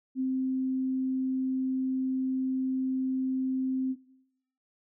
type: tone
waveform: sine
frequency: 261.1 Hz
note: C4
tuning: 3 cents flat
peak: -26 dBFS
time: 0.15-3.96 s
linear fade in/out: 50 ms
effects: noise-tail reverb RT60 0.8 s tail -19 dB re dry